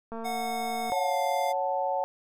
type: click train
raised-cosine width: 1 ms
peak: -25 dBFS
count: 178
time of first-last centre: 0.12-0.9 s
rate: 227 Hz
type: tone with pitch glide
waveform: square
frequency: 731 to 699.2 Hz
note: F#5 to F5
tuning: -21 to +2 cents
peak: -31 dBFS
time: 0.24-1.53 s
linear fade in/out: 20 ms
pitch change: -77 cents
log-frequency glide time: 0.88-1.16 s
type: chord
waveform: sine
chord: F# minor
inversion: second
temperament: equal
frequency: 554.4 / 740 / 880 Hz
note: C#5 / F#5 / A5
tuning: 0 / 0 / 0 cents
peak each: -30 dBFS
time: 0.92-2.04 s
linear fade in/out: 0 ms
effects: none